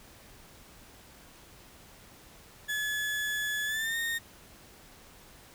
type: tone with pitch glide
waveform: 35% pulse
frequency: 1710 to 1843.3 Hz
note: A6 to A#6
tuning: -50 to -20 cents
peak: -28 dBFS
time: 2.68-4.19 s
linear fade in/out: 20 ms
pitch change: +130 cents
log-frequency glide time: 3.65-3.97 s
effects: pink hiss -54 dBFS RMS until 5.54 s